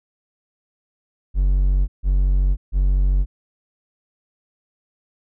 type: tone bursts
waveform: triangle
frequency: 46.92 Hz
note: F#1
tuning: 25 cents sharp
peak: -12 dBFS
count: 3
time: 1.34-3.26 s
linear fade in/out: 50 ms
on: 540 ms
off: 150 ms
effects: none